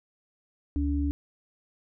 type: tone pair together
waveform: sine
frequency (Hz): 72.5 / 286.5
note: D2 / D4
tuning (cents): -22 / -43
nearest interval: 2 octaves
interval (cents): 2379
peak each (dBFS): -26 / -28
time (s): 0.76-1.11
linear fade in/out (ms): 0
effects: none